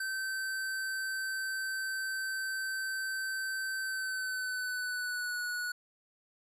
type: tone with pitch glide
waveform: square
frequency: 1546 to 1466.8 Hz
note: G6 to F#6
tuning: -24 to -15 cents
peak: -34 dBFS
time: 0-5.72 s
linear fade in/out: 5 ms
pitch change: -91 cents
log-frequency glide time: 3.82-5.41 s
effects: resampled to 32000 Hz